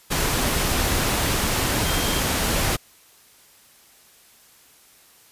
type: tone in noise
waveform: sine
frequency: 3190 Hz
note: G7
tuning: 30 cents sharp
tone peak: -31 dBFS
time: 1.84-2.21 s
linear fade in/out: 20 ms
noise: pink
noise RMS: -22 dBFS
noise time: 0.1-2.77 s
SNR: -12 dB
effects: white hiss -53 dBFS RMS until 5.31 s + resampled to 32000 Hz